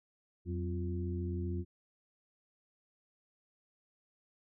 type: harmonic tone with a mistuned harmonic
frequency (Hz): 87.31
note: F2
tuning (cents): 0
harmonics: 1 / 2 / 3 / 4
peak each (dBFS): -35 / -41 / -46 / -42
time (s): 0.45-1.65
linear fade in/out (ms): 50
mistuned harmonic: 2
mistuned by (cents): +110
effects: none